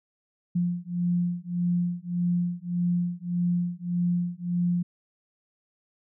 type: beating tone pair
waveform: sine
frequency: 174.61 / 176.31 Hz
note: F3 / F3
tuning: 0 / +17 cents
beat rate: 1.7 Hz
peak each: -27 dBFS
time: 0.55-4.83 s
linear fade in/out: 10 ms
effects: none